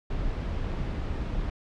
brown noise, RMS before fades -30 dBFS, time 0.1-1.5 s, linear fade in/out 5 ms, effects low-pass 4000 Hz 12 dB/octave

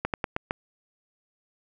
slowing click train, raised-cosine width 0.5 ms, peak -11 dBFS, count 5, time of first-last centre 0.05-0.509 s, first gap 88 ms, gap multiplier 1.18, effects none

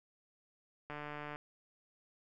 click train, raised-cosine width 0.5 ms, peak -29 dBFS, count 69, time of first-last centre 0.9-1.359 s, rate 148 Hz, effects none

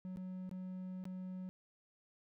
triangle tone with dropouts, 185 Hz, F#3, in tune, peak -40 dBFS, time 0.05-1.49 s, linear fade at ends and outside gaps 0 ms, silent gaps 0.161-0.171 / 0.493-0.513 / 1.04-1.054 s, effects none

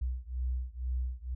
sine beating tone pair, 61.74 / 63.84 Hz, B1 / C2, 0 / -42 cents, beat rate 2.1 Hz, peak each -34 / -35 dBFS, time 0.01-1.35 s, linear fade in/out 10 ms, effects none

